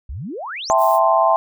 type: exponential sweep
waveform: sine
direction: up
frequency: 53.6 to 7902 Hz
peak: -26 dBFS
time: 0.09-0.73 s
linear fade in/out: 5 ms
type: chord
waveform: sine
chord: A minor seventh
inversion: second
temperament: equal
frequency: 659.3 / 784 / 880 / 1046.5 Hz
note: E5 / G5 / A5 / C6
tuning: 0 / 0 / 0 / 0 cents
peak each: -16 / -19 / -19 / -17 dBFS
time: 0.7-1.36 s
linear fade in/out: 0 ms
type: noise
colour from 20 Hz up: violet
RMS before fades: -34 dBFS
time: 0.77-1 s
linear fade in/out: 50 ms
effects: none